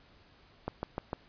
click train, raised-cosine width 1 ms, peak -19 dBFS, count 4, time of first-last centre 0.68-1.131 s, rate 6.65 Hz, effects pink hiss -61 dBFS RMS until 1.28 s + resampled to 11025 Hz

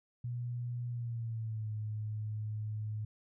sine tone with pitch glide, 121.1 to 107.27 Hz, B2 to A2, -34 to -44 cents, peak -35 dBFS, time 0.24-3.05 s, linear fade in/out 5 ms, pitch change -210 cents, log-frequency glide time 0.88-1.71 s, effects none

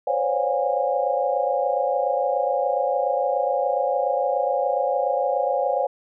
sine tone cluster, 514 / 544 / 571 / 717 / 817 Hz, C5 / C#5 / D5 / F5 / G#5, -31 / -33 / -49 / +45 / -29 cents, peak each -26 dBFS, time 0.07-5.87 s, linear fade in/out 5 ms, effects none

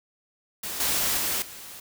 white noise with level steps, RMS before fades -33 / -25 / -27 / -42 dBFS, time 0.63-1.8 s, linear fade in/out 5 ms, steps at 0.8 / 1.17 / 1.42 s, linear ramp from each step 2 ms, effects none

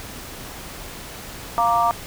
sine chord, Bb major, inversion second, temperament equal, 698.5 / 932.3 / 1174.7 Hz, F5 / Bb5 / D6, 0 / 0 / 0 cents, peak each -20 dBFS, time 1.58-1.91 s, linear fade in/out 0 ms, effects pink hiss -36 dBFS RMS until 2.06 s

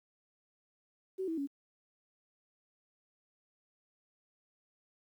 sine tone with pitch steps, 378.4 / 325.6 / 280.2 Hz, F#4 / E4 / C#4, +39 / -21 / +19 cents, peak -33 dBFS, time 1.18-1.474 s, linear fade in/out 20 ms, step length 98 ms, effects 11-bit

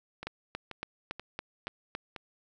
two click trains, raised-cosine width 0.3 ms, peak -24 / -19 dBFS, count 5 / 7, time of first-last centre 0.23-2.162 / 0.27-1.951 s, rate 2.07 / 3.57 Hz, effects none

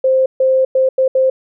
sine tone bursts at uneven times, 524 Hz, C5, 2 cents sharp, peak -9 dBFS, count 5, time 0.04-0.26 / 0.4-0.65 / 0.75-0.89 / 0.98-1.08 / 1.15-1.3 s, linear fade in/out 5 ms, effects none

